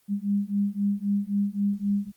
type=beating tone pair; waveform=sine; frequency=200 / 203.8 Hz; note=G3 / G#3; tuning=+35 / -32 cents; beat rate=3.8 Hz; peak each=-26 dBFS; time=0.08-2.12 s; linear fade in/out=50 ms; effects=white hiss -65 dBFS RMS until 2.16 s + Opus 24 kbps